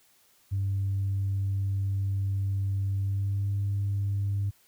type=tone with pitch glide; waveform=sine; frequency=98 to 99.94 Hz; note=G2 to G2; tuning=0 to +34 cents; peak=-24 dBFS; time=0.51-4.51 s; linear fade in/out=20 ms; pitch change=+34 cents; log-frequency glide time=3.01-3.48 s; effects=tanh soft clip ceiling -22 dBFS + white hiss -63 dBFS RMS until 4.67 s